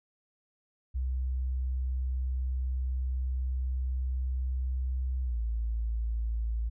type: tone with pitch glide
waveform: sine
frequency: 64 to 56.36 Hz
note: C2 to A1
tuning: -38 to +42 cents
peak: -28 dBFS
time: 0.94-6.7 s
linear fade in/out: 20 ms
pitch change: -220 cents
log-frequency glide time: 5.23-5.4 s
effects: none